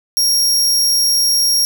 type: tone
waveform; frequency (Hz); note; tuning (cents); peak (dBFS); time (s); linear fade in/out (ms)
sawtooth; 5588; F8; 0; -9; 0.17-1.65; 0
effects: none